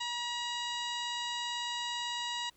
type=harmonic tone; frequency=958 Hz; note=A#5; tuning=47 cents sharp; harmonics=1 / 2 / 3 / 4 / 5 / 6 / 7 / 8; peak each=-39 / -42 / -40 / -39 / -48 / -52 / -51 / -49 dBFS; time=0-2.5 s; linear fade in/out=10 ms; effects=pink hiss -67 dBFS RMS until 2.56 s